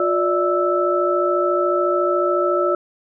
sine tone cluster, 356.6 / 583 / 637 / 1316 Hz, F4 / D5 / D#5 / E6, +36 / -13 / +41 / -3 cents, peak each -20 / -20 / -27 / -21 dBFS, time 0-2.75 s, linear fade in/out 2 ms, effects none

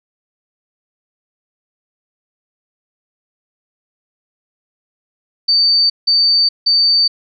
sine tone bursts, 4587 Hz, D8, 42 cents flat, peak -9 dBFS, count 3, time 5.48-7.08 s, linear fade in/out 10 ms, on 420 ms, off 170 ms, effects none

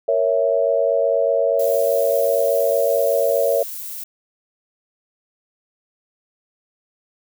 sine chord, A# diminished, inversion none, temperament equal, 466.2 / 554.4 / 659.3 Hz, A#4 / C#5 / E5, 0 / 0 / 0 cents, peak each -21 / -18 / -20 dBFS, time 0.08-3.63 s, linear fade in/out 5 ms
violet noise, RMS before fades -31 dBFS, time 1.59-4.04 s, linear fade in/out 5 ms
effects none

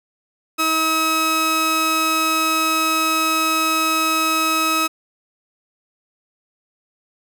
sawtooth tone pair together, 320 / 1280 Hz, D#4 / D#6, +49 / +49 cents, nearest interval 2 octaves, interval 2400 cents, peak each -20 / -13 dBFS, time 0.58-4.88 s, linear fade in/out 20 ms, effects none

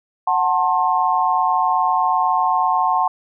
sine chord, F# diminished, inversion none, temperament just, 740 / 888 / 1065.6 Hz, F#5 / A5 / C6, 0 / +16 / +31 cents, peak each -19 dBFS, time 0.27-3.08 s, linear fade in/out 5 ms, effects none

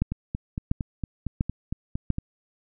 two click trains, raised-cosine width 5 ms, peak -16 / -10 dBFS, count 10 / 4, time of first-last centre 0.12-2.184 / 0.02-2.103 s, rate 4.36 / 1.44 Hz, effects none

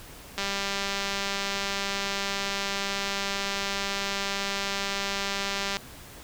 click train, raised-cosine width 0.2 ms, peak -12 dBFS, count 1068, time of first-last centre 0.38-5.769 s, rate 198 Hz, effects pink hiss -46 dBFS RMS until 6.23 s

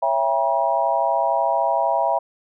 sine chord, C# diminished seventh, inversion none, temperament just, 554.4 / 665.2 / 798.3 / 957.9 Hz, C#5 / E5 / G5 / Bb5, 0 / +16 / +31 / +47 cents, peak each -26 / -21 / -23 / -22 dBFS, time 0.02-2.19 s, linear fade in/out 10 ms, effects none

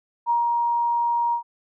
sine tone with ADSR envelope, 944 Hz, A#5, 22 cents sharp, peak -17 dBFS, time 0.26-1.43 s, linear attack 40 ms, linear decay 140 ms, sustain -2 dB, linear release 97 ms, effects none

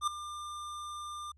square tone with ADSR envelope, 1197 Hz, D6, 33 cents sharp, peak -26 dBFS, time 0.01-1.32 s, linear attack 64 ms, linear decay 4 ms, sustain -14 dB, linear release 7 ms, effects added 72 Hz sine -59 dBFS peak until 1.37 s + resampled to 24000 Hz

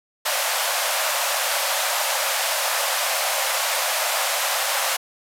pink band-pass noise, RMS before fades -23 dBFS, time 0.25-4.97 s, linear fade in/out 10 ms, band 530 to 15000 Hz, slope 96 dB/octave, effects none

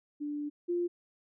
sine tone pair in turn, 293.7 / 349.3 Hz, D4 / F4, 0 / 0 cents, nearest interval minor third, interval 300 cents, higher second, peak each -33 / -28 dBFS, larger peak second, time 0.2-0.5 / 0.68-0.88 s, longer first, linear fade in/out 20 ms, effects none

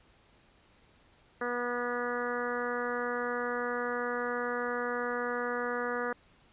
harmonic tone, 243 Hz, B3, 28 cents flat, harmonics 1 / 2 / 3 / 4 / 5 / 6 / 7 / 8, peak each -40 / -34 / -42 / -42 / -38 / -39 / -40 / -45 dBFS, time 1.41-6.13 s, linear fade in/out 5 ms, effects pink hiss -63 dBFS RMS until 6.52 s + resampled to 8000 Hz

